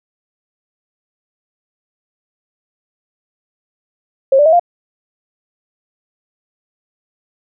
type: tone with pitch steps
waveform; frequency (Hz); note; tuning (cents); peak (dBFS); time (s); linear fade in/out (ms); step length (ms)
sine; 538 / 586.7 / 639.8 / 697.7; C5 / D5 / D#5 / F5; +48 / -2 / +48 / -2; -6; 4.32-4.596; 5; 69
effects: none